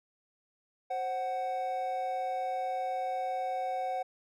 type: tone pair together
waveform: triangle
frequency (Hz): 527 / 745.3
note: C5 / F#5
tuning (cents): +12 / +12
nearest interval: tritone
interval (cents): 600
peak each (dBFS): -35 / -30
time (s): 0.9-4.03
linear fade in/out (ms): 10
effects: none